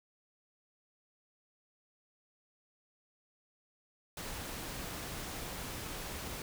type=noise; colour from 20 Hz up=pink; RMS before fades=-42 dBFS; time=4.17-6.42 s; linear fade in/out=2 ms; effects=none